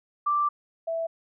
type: tone pair in turn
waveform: sine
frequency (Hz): 1174.7 / 659.3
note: D6 / E5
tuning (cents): 0 / 0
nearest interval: minor seventh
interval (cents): 1000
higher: first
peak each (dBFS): -21 / -26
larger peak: first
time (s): 0.26-0.49 / 0.87-1.07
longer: first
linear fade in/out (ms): 10
effects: none